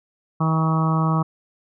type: harmonic tone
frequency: 160 Hz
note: D#3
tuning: 49 cents sharp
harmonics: 1 / 2 / 3 / 4 / 5 / 6 / 7 / 8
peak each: -18 / -29 / -35 / -33 / -31 / -31 / -26 / -30 dBFS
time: 0.4-1.23 s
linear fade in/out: 10 ms
effects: none